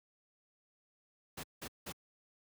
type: noise bursts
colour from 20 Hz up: pink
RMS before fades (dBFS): -43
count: 3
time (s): 1.37-1.925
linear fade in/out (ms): 10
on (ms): 65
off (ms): 180
effects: high-pass 80 Hz 12 dB/octave